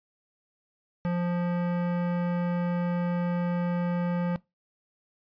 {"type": "tone with hard clipping", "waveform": "sine", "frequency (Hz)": 175.2, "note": "F3", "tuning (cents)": 6, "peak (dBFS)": -27, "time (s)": [1.05, 4.36], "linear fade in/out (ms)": 0, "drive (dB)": 17, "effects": ["noise-tail reverb RT60 0.2 s tail -21 dB re dry", "resampled to 11025 Hz"]}